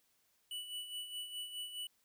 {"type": "tone with tremolo", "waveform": "square", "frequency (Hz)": 2960, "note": "F#7", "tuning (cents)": 0, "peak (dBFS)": -40, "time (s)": [0.51, 1.87], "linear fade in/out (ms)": 2, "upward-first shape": "sine", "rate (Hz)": 4.8, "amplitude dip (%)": 60, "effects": ["white hiss -75 dBFS RMS until 2.04 s"]}